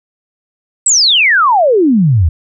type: exponential sweep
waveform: sine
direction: down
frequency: 8170 to 74.2 Hz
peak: -6 dBFS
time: 0.86-2.29 s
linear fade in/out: 5 ms
effects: none